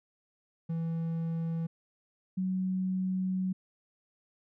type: tone pair in turn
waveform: triangle / sine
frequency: 164.81 / 186.55 Hz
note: E3 / F#3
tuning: 0 / +14 cents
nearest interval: major second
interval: 214 cents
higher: second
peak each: -28 dBFS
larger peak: neither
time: 0.69-1.67 / 2.37-3.53 s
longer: second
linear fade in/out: 10 ms
effects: none